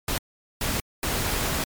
pink noise bursts at uneven times, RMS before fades -26 dBFS, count 3, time 0.08-0.18 / 0.61-0.8 / 1.03-1.64 s, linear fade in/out 2 ms, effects MP3 96 kbps

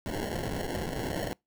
white noise with sample-and-hold, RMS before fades -33 dBFS, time 0.06-1.33 s, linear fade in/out 0 ms, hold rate 1225 Hz, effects noise-tail reverb RT60 0.2 s tail -26 dB re dry

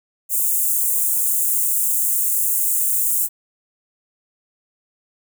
white high-pass noise, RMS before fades -19 dBFS, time 0.29-3.29 s, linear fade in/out 50 ms, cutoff 7300 Hz, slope 48 dB/octave, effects none

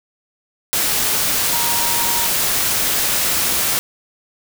sine tone in noise, 940 Hz, A#5, 14 cents sharp, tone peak -25 dBFS, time 1.53-2.27 s, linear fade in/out 0 ms, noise white, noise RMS -18 dBFS, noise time 0.73-3.79 s, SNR -10 dB, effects none

